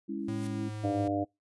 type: chord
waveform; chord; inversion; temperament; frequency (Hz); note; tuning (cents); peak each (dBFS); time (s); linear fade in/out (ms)
sine; C# minor; second; equal with one note detuned; 205.9 / 277.2 / 329.6; G#3 / C#4 / E4; -15 / 0 / 0; -37; 0.08-0.7; 20
type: noise with exponential growth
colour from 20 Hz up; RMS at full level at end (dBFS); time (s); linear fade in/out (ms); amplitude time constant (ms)
white; -46; 0.19-0.47; 1; 59
type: tone with pitch glide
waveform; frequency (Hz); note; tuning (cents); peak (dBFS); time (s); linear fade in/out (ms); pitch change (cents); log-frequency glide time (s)
square; 110.5 to 106.74; A2 to G#2; +8 to +48; -37; 0.28-1.08; 5; -60; 0.44-0.73
type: harmonic tone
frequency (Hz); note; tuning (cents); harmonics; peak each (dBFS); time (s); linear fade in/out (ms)
100.3; G2; +40; 1 / 3 / 4 / 5 / 6 / 7; -37 / -30 / -42 / -41 / -35 / -34; 0.83-1.25; 20
effects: noise-tail reverb RT60 0.2 s tail -25 dB re dry + resampled to 24000 Hz